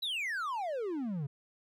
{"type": "exponential sweep", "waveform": "triangle", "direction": "down", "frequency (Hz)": [4031, 131.8], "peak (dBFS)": -31, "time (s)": [0.02, 1.27], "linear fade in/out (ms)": 10, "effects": []}